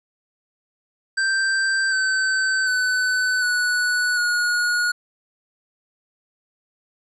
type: tone with pitch steps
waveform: square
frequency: 1568 / 1536.6 / 1505.9 / 1475.7 / 1446.2 Hz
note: G6 / G6 / F#6 / F#6 / F#6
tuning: 0 / -35 / +30 / -5 / -40 cents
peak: -19 dBFS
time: 1.17-4.92 s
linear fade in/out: 10 ms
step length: 750 ms
effects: resampled to 22050 Hz + 10-bit